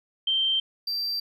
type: tone pair in turn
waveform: sine / triangle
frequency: 3136 / 4696 Hz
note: G7 / D8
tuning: 0 / -1 cents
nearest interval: perfect fifth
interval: 699 cents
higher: second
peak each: -21 / -25 dBFS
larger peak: first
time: 0.27-0.6 / 0.87-1.2 s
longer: neither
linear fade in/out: 5 ms
effects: none